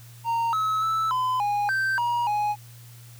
triangle tone with pitch steps, 924 / 1288 / 1314 / 1015 / 822 / 1558 / 953 / 834 Hz, A#5 / E6 / E6 / B5 / G#5 / G6 / A#5 / G#5, -16 / -41 / -6 / +47 / -18 / -11 / +38 / +7 cents, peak -20 dBFS, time 0.24-2.56 s, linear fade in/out 50 ms, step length 290 ms, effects added 118 Hz sine -44 dBFS peak until 3.19 s + white hiss -52 dBFS RMS until 3.19 s

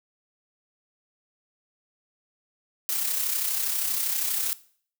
blue noise with amplitude modulation, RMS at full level -25 dBFS, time 2.89-4.53 s, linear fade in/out 0 ms, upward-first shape sine, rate 32.5 Hz, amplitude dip 45%, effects noise-tail reverb RT60 0.5 s tail -18 dB re dry

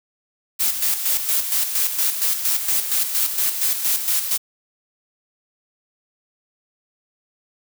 blue noise with tremolo, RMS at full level -19 dBFS, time 0.59-4.38 s, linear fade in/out 20 ms, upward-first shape square, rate 4.3 Hz, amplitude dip 55%, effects none

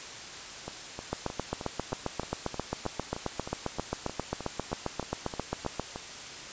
two click trains, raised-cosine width 1 ms, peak -22 / -15 dBFS, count 18 / 36, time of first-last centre 0.68-5.96 / 1.13-5.797 s, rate 3.22 / 7.5 Hz, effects white hiss -42 dBFS RMS until 6.52 s + resampled to 16000 Hz

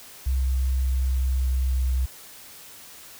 sine tone with pitch glide, 65 to 64.36 Hz, C2 to C2, -11 to -28 cents, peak -20 dBFS, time 0.26-2.06 s, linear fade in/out 10 ms, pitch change -17 cents, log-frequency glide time 0.61-1.78 s, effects white hiss -45 dBFS RMS until 3.19 s

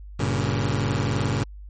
sawtooth chord, G diminished, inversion none, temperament just, 98 / 117.6 / 141.12 Hz, G2 / Bb2 / Db3, 0 / +16 / +31 cents, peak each -22 dBFS, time 0.19-1.44 s, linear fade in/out 10 ms, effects added 50 Hz sine -37 dBFS peak until 1.69 s + MP3 32 kbps

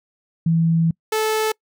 sine / sawtooth tone pair in turn, 164.81 / 435.7 Hz, E3 / A4, 0 / -17 cents, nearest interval octave + perfect fourth, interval 1683 cents, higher second, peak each -14 dBFS, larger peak neither, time 0.46-0.91 / 1.12-1.52 s, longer first, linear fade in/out 5 ms, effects noise-tail reverb RT60 0.1 s tail -26 dB re dry

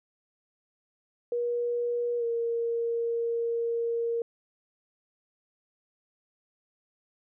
sine tone with pitch glide, 479 to 465.6 Hz, A#4 to A#4, +47 to -2 cents, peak -26 dBFS, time 1.32-4.22 s, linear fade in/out 2 ms, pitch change -49 cents, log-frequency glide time 2.18-2.24 s, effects none

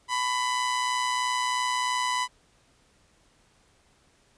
sawtooth tone with amplitude modulation, 998 Hz, B5, 18 cents sharp, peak -19 dBFS, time 0.08-2.28 s, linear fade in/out 50 ms, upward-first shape sine, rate 123 Hz, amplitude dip 45%, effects pink hiss -63 dBFS RMS until 4.37 s + resampled to 22050 Hz

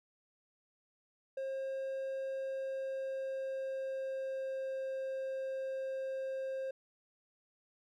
triangle tone with pitch glide, 535 to 531 Hz, C5 to C5, +38 to +25 cents, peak -34 dBFS, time 1.37-6.71 s, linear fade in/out 5 ms, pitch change -13 cents, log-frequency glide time 2.29-4.82 s, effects none

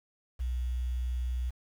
sine tone with quantisation, 61.74 Hz, B1, in tune, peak -29 dBFS, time 0.39-1.51 s, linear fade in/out 20 ms, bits 9, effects none

